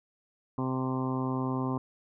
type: harmonic tone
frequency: 130 Hz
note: C3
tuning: 11 cents flat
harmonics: 1 / 2 / 3 / 4 / 5 / 6 / 7 / 8 / 9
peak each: -33 / -31 / -38 / -43 / -45 / -43 / -42 / -38 / -48 dBFS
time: 0.58-1.78 s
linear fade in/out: 2 ms
effects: none